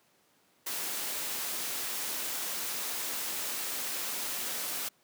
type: noise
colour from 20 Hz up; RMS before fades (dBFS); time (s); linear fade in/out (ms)
white; -35; 0.66-4.89; 10
effects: pink hiss -67 dBFS RMS until 5.03 s + high-pass 200 Hz 12 dB/octave